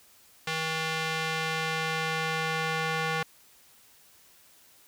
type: tone with band-pass filter sweep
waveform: square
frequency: 159.9 Hz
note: D#3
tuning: 48 cents sharp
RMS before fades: -30 dBFS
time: 0.47-3.23 s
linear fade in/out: 5 ms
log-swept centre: 2700 to 1800 Hz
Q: 0.82
effects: white hiss -58 dBFS RMS until 4.87 s